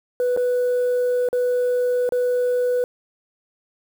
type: tone with dropouts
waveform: sine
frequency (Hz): 494.4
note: B4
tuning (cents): +2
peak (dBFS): -15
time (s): 0.2-2.84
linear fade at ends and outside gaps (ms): 1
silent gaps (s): 0.365-0.373 / 1.288-1.329 / 2.091-2.122
effects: tanh soft clip ceiling -16 dBFS + 7-bit